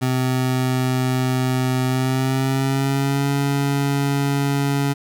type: tone with pitch glide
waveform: 25% pulse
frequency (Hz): 128.6 to 140.24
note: C3 to C#3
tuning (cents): -30 to +20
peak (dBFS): -14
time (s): 0.01-4.94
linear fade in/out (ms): 20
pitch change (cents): +150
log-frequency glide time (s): 1.86-3.29
effects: none